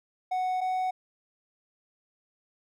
triangle tone pair in turn, 740 / 743.4 Hz, F#5 / F#5, 0 / +8 cents, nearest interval unison, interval 8 cents, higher second, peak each -24 dBFS, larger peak neither, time 0.31-0.61 / 0.61-0.91 s, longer neither, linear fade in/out 10 ms, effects none

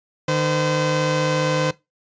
sawtooth tone pair together, 152.3 / 512.3 Hz, D#3 / C5, -37 / -37 cents, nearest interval octave + major sixth, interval 2100 cents, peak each -17 dBFS, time 0.28-1.71 s, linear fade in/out 5 ms, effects noise-tail reverb RT60 0.2 s tail -19 dB re dry + resampled to 16000 Hz

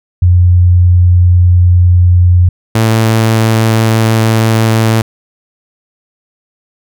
sine / sawtooth tone pair in turn, 89 / 111.74 Hz, F2 / A2, +33 / +27 cents, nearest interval major third, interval 394 cents, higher second, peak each -3 dBFS, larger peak neither, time 0.22-2.49 / 2.75-5.02 s, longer neither, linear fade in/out 5 ms, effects none

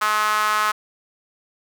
sawtooth tone with high-pass filter, 212.7 Hz, G#3, 42 cents sharp, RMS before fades -20 dBFS, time 0.01-0.72 s, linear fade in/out 10 ms, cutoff 1200 Hz, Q 4.7, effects none

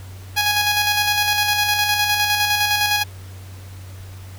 10% pulse tone with tremolo, 830.6 Hz, G#5, in tune, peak -7 dBFS, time 0.36-3.04 s, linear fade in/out 20 ms, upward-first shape square, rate 9.8 Hz, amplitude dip 35%, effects added 94 Hz sine -34 dBFS peak until 4.38 s + pink hiss -45 dBFS RMS until 4.38 s

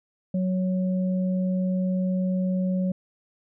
sine tone pair together, 185 / 554.4 Hz, F#3 / C#5, 0 / 0 cents, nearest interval octave + perfect fifth, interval 1900 cents, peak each -22 / -33 dBFS, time 0.34-2.92 s, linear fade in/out 5 ms, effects none

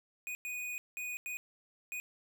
square tone bursts at uneven times, 2477 Hz, D#7, 8 cents flat, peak -38 dBFS, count 5, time 0.27-0.35 / 0.45-0.78 / 0.97-1.17 / 1.26-1.37 / 1.92-2 s, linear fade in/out 0 ms, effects none

